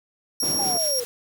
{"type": "tone", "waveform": "25% pulse", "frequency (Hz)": 5588, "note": "F8", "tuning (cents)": 0, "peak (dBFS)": -17, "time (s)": [0.4, 1], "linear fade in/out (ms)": 2}
{"type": "band-pass noise", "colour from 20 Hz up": "white", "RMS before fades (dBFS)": -33, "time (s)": [0.42, 0.78], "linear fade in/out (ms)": 10, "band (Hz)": [130, 520], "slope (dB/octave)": 12}
{"type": "noise with tremolo", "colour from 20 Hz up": "white", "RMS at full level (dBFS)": -37, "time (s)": [0.44, 1.05], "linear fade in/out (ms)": 0, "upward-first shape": "sine", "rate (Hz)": 5.5, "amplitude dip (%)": 65}
{"type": "linear sweep", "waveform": "sine", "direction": "down", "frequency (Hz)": [827, 466.2], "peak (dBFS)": -27, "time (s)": [0.59, 1.04], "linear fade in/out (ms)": 5}
{"effects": []}